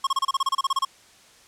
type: tone bursts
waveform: square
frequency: 1085 Hz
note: C#6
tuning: 37 cents flat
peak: -20 dBFS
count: 14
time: 0.04-0.85 s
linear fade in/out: 5 ms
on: 30 ms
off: 30 ms
effects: white hiss -53 dBFS RMS until 1.47 s + low-pass 8000 Hz 12 dB/octave